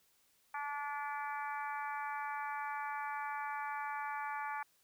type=harmonic tone; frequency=289.1 Hz; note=D4; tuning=27 cents flat; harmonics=3 / 4 / 5 / 6 / 7 / 8; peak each=-40 / -44 / -46 / -47 / -53 / -50 dBFS; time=0.54-4.63 s; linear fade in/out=5 ms; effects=white hiss -72 dBFS RMS until 4.83 s